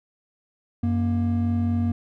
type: tone pair together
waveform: triangle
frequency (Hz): 93.4 / 235.7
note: F#2 / A#3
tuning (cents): +17 / +19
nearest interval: octave + major third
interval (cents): 1602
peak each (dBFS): -21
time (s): 0.83-1.92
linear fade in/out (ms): 5
effects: none